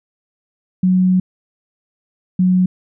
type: tone pair in turn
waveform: sine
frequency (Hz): 184.4 / 183.43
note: F#3 / F#3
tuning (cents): -6 / -15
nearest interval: unison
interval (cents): 9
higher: first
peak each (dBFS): -10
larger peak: neither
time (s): 0.83-1.2 / 2.39-2.66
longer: first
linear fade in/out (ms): 5
effects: none